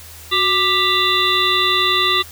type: harmonic tone with a mistuned harmonic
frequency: 394.5 Hz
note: G4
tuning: 11 cents sharp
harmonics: 1 / 3 / 5 / 7 / 9 / 10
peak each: -24 / -19 / -22 / -23 / -18 / -21 dBFS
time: 0.31-2.23 s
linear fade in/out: 20 ms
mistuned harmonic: 1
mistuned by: -120 cents
effects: added 81 Hz sine -41 dBFS peak until 2.31 s + white hiss -39 dBFS RMS until 2.31 s